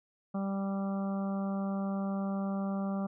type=harmonic tone; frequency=196 Hz; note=G3; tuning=in tune; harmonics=1 / 2 / 3 / 4 / 5 / 6 / 7; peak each=-31 / -47 / -41 / -44 / -53 / -46 / -52 dBFS; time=0.34-3.07 s; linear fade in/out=10 ms; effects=none

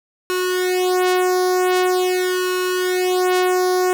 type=tone with flanger; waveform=sawtooth; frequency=365.9 Hz; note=F#4; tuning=19 cents flat; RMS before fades=-18 dBFS; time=0.3-3.93 s; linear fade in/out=0 ms; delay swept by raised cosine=2 to 2.92 ms; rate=0.44 Hz; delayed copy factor=+0.95; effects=none

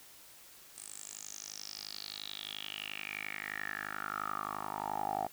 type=tone with band-pass filter sweep; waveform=10% pulse; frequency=51.5 Hz; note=G#1; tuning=14 cents flat; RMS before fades=-41 dBFS; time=0.76-5.27 s; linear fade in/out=5 ms; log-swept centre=8900 to 730 Hz; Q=7.3; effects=white hiss -56 dBFS RMS until 5.32 s

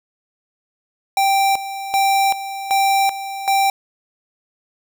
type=tone with tremolo; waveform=square; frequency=784 Hz; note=G5; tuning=in tune; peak=-14 dBFS; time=1.17-3.7 s; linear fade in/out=2 ms; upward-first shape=square; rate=1.3 Hz; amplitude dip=75%; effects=none

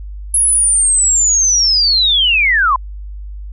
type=linear sweep; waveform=sine; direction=down; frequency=10670 to 987.8 Hz; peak=-9 dBFS; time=0.34-2.76 s; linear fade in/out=2 ms; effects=added 50 Hz sine -25 dBFS peak until 3.52 s

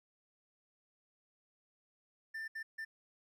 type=tone bursts at uneven times; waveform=triangle; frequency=1785 Hz; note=A6; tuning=24 cents sharp; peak=-38 dBFS; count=3; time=2.34-2.48 / 2.55-2.63 / 2.78-2.85 s; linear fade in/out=10 ms; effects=13-bit

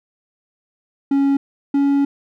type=tone pair in turn; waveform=triangle; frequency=277.2 / 280.3 Hz; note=C#4 / C#4; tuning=0 / +19 cents; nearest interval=unison; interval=19 cents; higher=second; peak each=-11 dBFS; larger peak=neither; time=1.11-1.37 / 1.74-2.05 s; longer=second; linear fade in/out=5 ms; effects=none

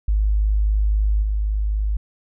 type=tone with level steps; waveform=sine; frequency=51.91 Hz; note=G#1; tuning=in tune; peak=-15 / -18 dBFS; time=0.08-1.97 s; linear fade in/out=5 ms; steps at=1.22 s; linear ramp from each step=10 ms; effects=none

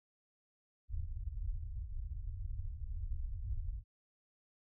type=low-pass noise; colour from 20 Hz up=pink; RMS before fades=-40 dBFS; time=0.88-3.84 s; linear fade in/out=50 ms; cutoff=100 Hz; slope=48 dB/octave; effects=none

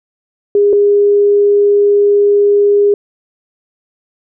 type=tone pair in turn; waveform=sine; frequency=407.9 / 407.9 Hz; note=G#4 / G#4; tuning=-31 / -31 cents; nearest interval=unison; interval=0 cents; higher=neither; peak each=-6 dBFS; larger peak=neither; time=0.55-0.73 / 0.73-2.94 s; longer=second; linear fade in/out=2 ms; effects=none

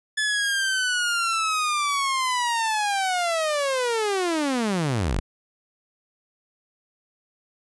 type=linear sweep; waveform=sawtooth; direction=down; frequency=1731 to 34.38 Hz; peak=-18 dBFS; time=0.17-5.2 s; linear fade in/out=10 ms; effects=resampled to 24000 Hz

